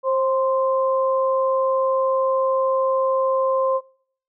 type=tone pair together; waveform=sine; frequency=530 / 1043.3 Hz; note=C5 / C6; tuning=+22 / -5 cents; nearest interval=octave; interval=1173 cents; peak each=-18 / -23 dBFS; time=0.03-3.81 s; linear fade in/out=50 ms; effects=noise-tail reverb RT60 0.6 s tail -25 dB re dry